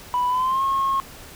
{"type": "tone with pitch glide", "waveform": "sine", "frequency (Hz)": [987.8, 1083.4], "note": ["B5", "C#6"], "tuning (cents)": [0, -40], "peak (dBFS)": -17, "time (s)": [0.14, 1], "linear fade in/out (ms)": 0, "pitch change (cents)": 160, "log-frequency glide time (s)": [0.28, 0.63], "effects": ["tanh soft clip ceiling -16 dBFS", "pink hiss -42 dBFS RMS until 1.35 s"]}